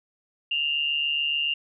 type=tone with amplitude modulation; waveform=sine; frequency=2800 Hz; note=F7; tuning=4 cents sharp; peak=-20 dBFS; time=0.51-1.54 s; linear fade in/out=5 ms; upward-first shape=sine; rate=147 Hz; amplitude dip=60%; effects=none